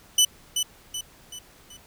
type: tone with echo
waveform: 20% pulse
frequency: 2989 Hz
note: F#7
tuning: 17 cents sharp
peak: -10 dBFS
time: 0.18-0.25 s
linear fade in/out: 5 ms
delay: 380 ms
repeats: 4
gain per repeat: -7 dB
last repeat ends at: 1.77 s
effects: pink hiss -53 dBFS RMS until 1.86 s